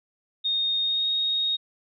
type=tone with pitch glide; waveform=sine; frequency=3697 to 3736 Hz; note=A#7 to A#7; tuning=-15 to +3 cents; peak=-22 dBFS; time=0.44-1.57 s; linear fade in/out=20 ms; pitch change=+18 cents; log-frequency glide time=0.81-1.07 s; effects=none